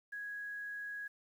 sine tone with quantisation, 1661 Hz, G#6, in tune, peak -40 dBFS, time 0.12-1.08 s, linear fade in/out 10 ms, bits 11, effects none

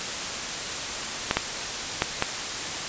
clicks, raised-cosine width 0.3 ms, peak -4 dBFS, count 4, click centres 1.311 / 1.37 / 2.021 / 2.224 s, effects white hiss -30 dBFS RMS until 2.88 s + resampled to 16000 Hz

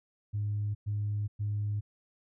sine tone bursts, 103.83 Hz, G#2, in tune, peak -28 dBFS, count 3, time 0.33-1.81 s, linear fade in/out 20 ms, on 420 ms, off 110 ms, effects tanh soft clip ceiling -25 dBFS

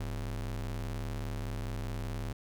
square ring-modulated tone, 74.6 Hz, D2, 28 cents sharp, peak -32 dBFS, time 0-2.33 s, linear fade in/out 5 ms, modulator 32.5 Hz, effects none

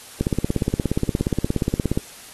click train, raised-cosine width 3 ms, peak -6 dBFS, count 31, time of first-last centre 0.21-1.975 s, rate 17 Hz, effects white hiss -42 dBFS RMS until 2.33 s + AAC 32 kbps

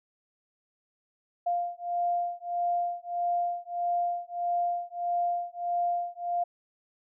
sine beating tone pair, 698.5 / 700.1 Hz, F5 / F5, 0 / +4 cents, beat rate 1.6 Hz, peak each -30 / -30 dBFS, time 1.46-6.44 s, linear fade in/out 10 ms, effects none

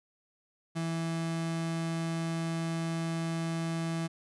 35% pulse tone, 164.81 Hz, E3, in tune, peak -29 dBFS, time 0.75-4.08 s, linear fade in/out 20 ms, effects resampled to 24000 Hz

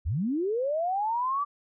sine linear sweep, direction up, 59 to 1174.7 Hz, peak -25 dBFS, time 0.05-1.45 s, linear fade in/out 20 ms, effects none

